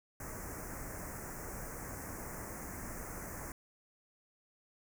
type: band-stop noise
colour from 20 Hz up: pink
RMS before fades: -44 dBFS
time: 0.2-3.52 s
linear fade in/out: 2 ms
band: 2100 to 5900 Hz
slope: 48 dB/octave
effects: none